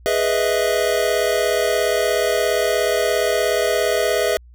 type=chord; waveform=square; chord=E major seventh; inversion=first; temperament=equal; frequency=415.3 / 493.9 / 622.3 / 659.3 Hz; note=G#4 / B4 / D#5 / E5; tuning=0 / 0 / 0 / 0 cents; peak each=-23 dBFS; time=0.06-4.37 s; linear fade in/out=0 ms; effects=added 60 Hz sine -42 dBFS peak until 4.54 s